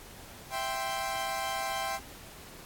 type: chord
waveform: sawtooth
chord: C major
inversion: first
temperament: equal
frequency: 659.3 / 784 / 1046.5 Hz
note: E5 / G5 / C6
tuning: 0 / 0 / 0 cents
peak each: -34 / -30 / -33 dBFS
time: 0.5-2 s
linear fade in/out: 50 ms
effects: pink hiss -49 dBFS RMS until 2.65 s + AAC 64 kbps